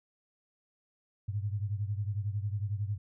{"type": "beating tone pair", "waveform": "sine", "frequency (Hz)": [100, 111], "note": ["G2", "A2"], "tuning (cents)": [35, 16], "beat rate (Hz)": 11, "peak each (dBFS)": [-32, -36], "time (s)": [1.28, 2.98], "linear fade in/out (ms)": 10, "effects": []}